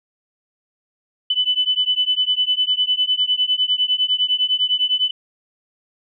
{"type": "beating tone pair", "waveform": "sine", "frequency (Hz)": [2996, 3005.9], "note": ["F#7", "F#7"], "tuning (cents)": [21, 27], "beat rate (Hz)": 9.9, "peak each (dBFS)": [-19, -19], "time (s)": [1.3, 5.11], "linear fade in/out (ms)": 5, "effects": []}